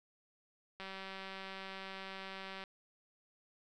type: click train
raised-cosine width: 0.3 ms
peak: -30 dBFS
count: 354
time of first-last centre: 0.8-2.639 s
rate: 192 Hz
effects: none